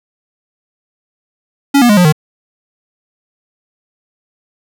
square tone with pitch steps, 280 / 241 / 207.4 / 178.44 / 153.56 Hz, C#4 / B3 / G#3 / F3 / D#3, +18 / -42 / -2 / +38 / -22 cents, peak -6 dBFS, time 1.74-2.125 s, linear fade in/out 10 ms, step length 77 ms, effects none

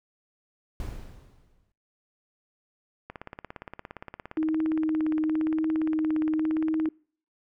brown noise with exponential decay, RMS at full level -32 dBFS, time 0.8-1.72 s, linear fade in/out 1 ms, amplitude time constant 200 ms
click train, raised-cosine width 0.5 ms, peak -23 dBFS, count 66, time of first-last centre 3.1-6.857 s, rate 17.3 Hz
sine tone with vibrato, 313.8 Hz, D#4, 15 cents sharp, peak -23 dBFS, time 4.37-6.89 s, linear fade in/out 5 ms, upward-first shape triangle, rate 0.96 Hz, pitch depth 14 cents each way
effects noise-tail reverb RT60 0.5 s tail -26 dB re dry

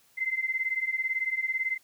sine beating tone pair, 2057 / 2075 Hz, C7 / C7, -30 / -15 cents, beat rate 18 Hz, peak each -31 / -29 dBFS, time 0.17-1.78 s, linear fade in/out 20 ms, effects white hiss -63 dBFS RMS until 1.83 s

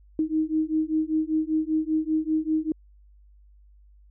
sine beating tone pair, 311.1 / 316.2 Hz, D#4 / D#4, 0 / +28 cents, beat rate 5.1 Hz, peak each -25 dBFS, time 0.19-2.72 s, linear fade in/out 2 ms, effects added 50 Hz sine -51 dBFS peak until 4.1 s

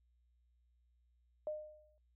sine tone with exponential decay, 610 Hz, D#5, 34 cents flat, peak -35 dBFS, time 1.47-1.98 s, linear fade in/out 1 ms, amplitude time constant 110 ms, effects noise-tail reverb RT60 0.2 s tail -22 dB re dry + added 60 Hz sine -70 dBFS peak until 2.15 s

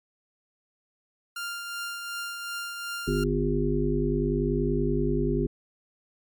sawtooth tone with tremolo, 1396.9 Hz, F6, in tune, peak -27 dBFS, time 1.36-3.24 s, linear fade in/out 5 ms, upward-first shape triangle, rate 2.7 Hz, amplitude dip 40%
harmonic tone, 50.4 Hz, G1, 49 cents sharp, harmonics 1 / 3 / 5 / 7 / 8, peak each -29 / -29 / -29 / -29 / -29 dBFS, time 3.07-5.47 s, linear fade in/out 10 ms
effects MP3 96 kbps

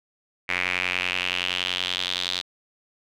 square tone with band-pass filter sweep, 45.3 Hz, F#1, 36 cents flat, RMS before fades -27 dBFS, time 0.48-2.42 s, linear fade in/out 20 ms, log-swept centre 2200 to 3800 Hz, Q 4.4, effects none

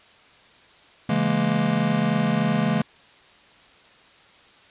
square chord, A# half-diminished seventh, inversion first, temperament just, 139.85 / 167.82 / 209.8 / 233.1 Hz, C#3 / E3 / G#3 / A#3, +16 / +31 / +18 / 0 cents, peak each -28 / -26 / -24 / -27 dBFS, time 1.09-2.82 s, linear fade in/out 5 ms, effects white hiss -52 dBFS RMS until 4.7 s + resampled to 8000 Hz

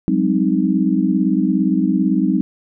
sine chord, Ab dominant seventh, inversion third, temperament equal with one note detuned, 185 / 202.6 / 261.6 / 311.1 Hz, Gb3 / Ab3 / C4 / Eb4, 0 / -43 / 0 / 0 cents, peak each -19 dBFS, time 0.08-2.41 s, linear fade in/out 0 ms, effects none

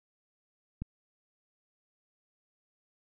click, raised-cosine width 5 ms, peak -23 dBFS, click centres 0.82 s, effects none

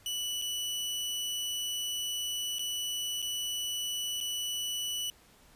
sawtooth tone with dropouts, 2960 Hz, F#7, in tune, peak -29 dBFS, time 0.06-5.1 s, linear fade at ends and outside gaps 1 ms, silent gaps 0.416-0.421 / 2.585-2.593 / 3.219-3.225 / 4.204-4.21 s, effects pink hiss -60 dBFS RMS until 5.55 s + resampled to 32000 Hz

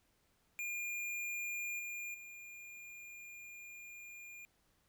square tone with level steps, 2413 Hz, D7, 46 cents sharp, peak -39 / -42 / -50 dBFS, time 0.59-4.45 s, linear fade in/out 0 ms, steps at 1.79 / 2.14 s, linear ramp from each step 5 ms, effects pink hiss -75 dBFS RMS until 4.88 s

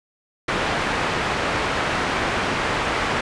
white low-pass noise, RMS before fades -23 dBFS, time 0.48-3.21 s, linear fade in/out 5 ms, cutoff 1800 Hz, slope 12 dB/octave, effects resampled to 22050 Hz

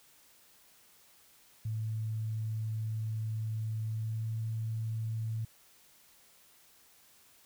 sine tone with pitch glide, 110 to 111.66 Hz, A2 to A2, 0 to +26 cents, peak -32 dBFS, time 1.65-5.45 s, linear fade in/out 5 ms, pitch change +26 cents, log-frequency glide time 3.82-4.32 s, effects white hiss -62 dBFS RMS until 7.45 s

